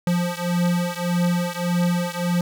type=beating tone pair; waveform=square; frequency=174.61 / 176.31 Hz; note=F3 / F3; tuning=0 / +17 cents; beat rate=1.7 Hz; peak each=-23 / -24 dBFS; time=0.07-2.41 s; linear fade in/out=2 ms; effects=none